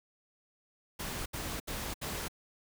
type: noise bursts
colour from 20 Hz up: pink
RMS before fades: -38 dBFS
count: 4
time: 0.99-2.283 s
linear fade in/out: 10 ms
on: 270 ms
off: 71 ms
effects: none